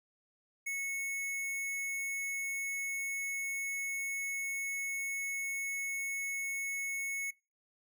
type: tone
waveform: square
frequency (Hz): 2201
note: C#7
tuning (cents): -13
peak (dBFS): -35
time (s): 0.66-7.31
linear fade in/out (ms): 10
effects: noise-tail reverb RT60 0.3 s tail -24 dB re dry